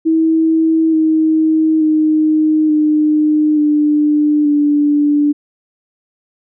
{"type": "tone with pitch steps", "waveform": "sine", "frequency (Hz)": [322.2, 316.1, 310.1, 304.3, 298.5, 292.9], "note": ["E4", "D#4", "D#4", "D#4", "D4", "D4"], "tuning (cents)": [-39, 27, -6, -38, 28, -5], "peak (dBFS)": -9, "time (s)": [0.05, 5.33], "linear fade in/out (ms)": 20, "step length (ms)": 880, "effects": []}